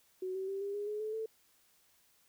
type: tone with pitch steps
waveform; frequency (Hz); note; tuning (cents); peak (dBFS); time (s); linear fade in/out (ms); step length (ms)
sine; 372 / 381.4 / 390.9 / 400.8 / 410.9 / 421.2 / 431.8 / 442.6; F#4 / G4 / G4 / G4 / G#4 / G#4 / A4 / A4; +9 / -47 / -5 / +38 / -18 / +24 / -33 / +10; -35; 0.22-1.26; 5; 130
effects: white hiss -69 dBFS RMS until 2.28 s